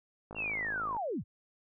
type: click train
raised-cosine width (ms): 1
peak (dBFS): -30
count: 36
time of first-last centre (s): 0.31-0.967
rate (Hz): 53.3
type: linear sweep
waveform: sine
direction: down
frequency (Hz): 2794 to 53.7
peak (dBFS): -32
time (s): 0.35-1.24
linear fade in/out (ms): 50
effects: none